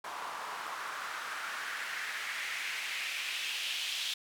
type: noise with band-pass filter sweep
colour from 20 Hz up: white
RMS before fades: -38 dBFS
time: 0.04-4.14 s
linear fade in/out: 5 ms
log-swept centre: 950 to 3300 Hz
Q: 2.6
effects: none